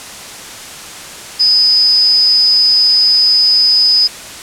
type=tone with amplitude modulation; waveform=sine; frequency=5010 Hz; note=D#8; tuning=11 cents sharp; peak=-3 dBFS; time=1.39-4.08 s; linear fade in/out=20 ms; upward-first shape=sine; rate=224 Hz; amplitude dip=75%; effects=white hiss -29 dBFS RMS until 4.42 s + low-pass 9000 Hz 12 dB/octave